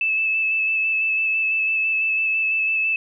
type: tone with vibrato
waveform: sine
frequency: 2619 Hz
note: E7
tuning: 12 cents flat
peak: -18 dBFS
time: 0.01-2.96 s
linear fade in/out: 2 ms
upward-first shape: square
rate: 6 Hz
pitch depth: 13 cents each way
effects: none